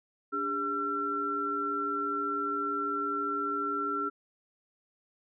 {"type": "tone cluster", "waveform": "sine", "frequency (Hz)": [289.8, 404.7, 1353], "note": ["D4", "G#4", "E6"], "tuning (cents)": [-23, -45, 45], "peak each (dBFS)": [-37, -37, -30], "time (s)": [0.32, 4.1], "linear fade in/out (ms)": 20, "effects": []}